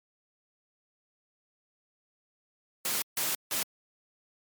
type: noise bursts at uneven times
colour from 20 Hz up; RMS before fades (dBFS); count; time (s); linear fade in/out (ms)
white; -30; 3; 2.85-3.02 / 3.17-3.35 / 3.51-3.63; 2
effects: high-pass 150 Hz 12 dB/octave + MP3 96 kbps